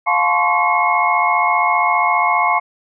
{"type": "tone cluster", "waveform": "sine", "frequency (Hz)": [705, 866, 1041, 1116, 2166], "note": ["F5", "A5", "C6", "C#6", "C#7"], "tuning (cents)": [16, -28, -9, 11, -41], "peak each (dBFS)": -19, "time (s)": [0.06, 2.6], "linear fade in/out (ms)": 20, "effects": []}